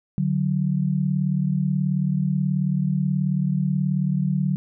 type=tone pair together; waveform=sine; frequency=147.1 / 185.62 Hz; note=D3 / F#3; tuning=+3 / +6 cents; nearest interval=major third; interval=403 cents; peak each=-22 dBFS; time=0.18-4.56 s; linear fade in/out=0 ms; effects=none